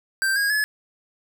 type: tone with pitch steps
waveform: square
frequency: 1568 / 1636.5 / 1707.9 Hz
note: G6 / G#6 / G#6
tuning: 0 / -26 / +48 cents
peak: -20 dBFS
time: 0.22-0.64 s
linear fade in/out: 0 ms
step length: 140 ms
effects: none